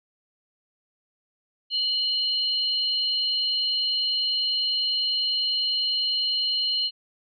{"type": "tone pair together", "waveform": "sine", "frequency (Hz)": [2960, 4190], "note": ["F#7", "C8"], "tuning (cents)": [0, 2], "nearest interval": "tritone", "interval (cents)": 602, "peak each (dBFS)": [-26, -24], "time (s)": [1.7, 6.91], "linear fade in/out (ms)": 50, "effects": []}